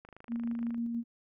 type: click train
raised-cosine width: 0.5 ms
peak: -35 dBFS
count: 19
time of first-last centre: 0.05-0.745 s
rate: 25.9 Hz
type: tone with tremolo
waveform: sine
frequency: 233.9 Hz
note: A#3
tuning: 6 cents sharp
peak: -30 dBFS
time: 0.28-1.04 s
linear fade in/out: 50 ms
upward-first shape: square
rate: 6 Hz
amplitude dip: 25%
effects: none